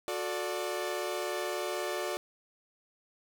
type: chord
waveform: sawtooth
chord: D major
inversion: first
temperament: equal with one note detuned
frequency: 363.4 / 440 / 587.3 Hz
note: F#4 / A4 / D5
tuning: -31 / 0 / 0 cents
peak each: -32 / -35 / -32 dBFS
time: 0.08-2.17 s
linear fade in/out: 0 ms
effects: none